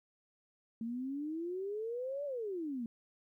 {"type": "exponential two-way sweep", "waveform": "sine", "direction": "up then down", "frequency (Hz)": [223.3, 587.3, 223.3], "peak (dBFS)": -36, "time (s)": [0.81, 2.86], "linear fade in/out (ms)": 2, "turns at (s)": 2.25, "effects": ["13-bit"]}